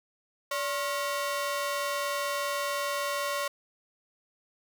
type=ring-modulated tone; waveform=sawtooth; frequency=830.6 Hz; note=G#5; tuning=in tune; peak=-22 dBFS; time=0.51-3.48 s; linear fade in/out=5 ms; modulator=255 Hz; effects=none